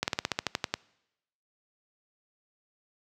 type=slowing click train; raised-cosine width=0.2 ms; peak=-9 dBFS; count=11; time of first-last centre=0.03-0.74 s; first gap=49 ms; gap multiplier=1.08; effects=noise-tail reverb RT60 0.9 s tail -24 dB re dry + high-pass 80 Hz 12 dB/octave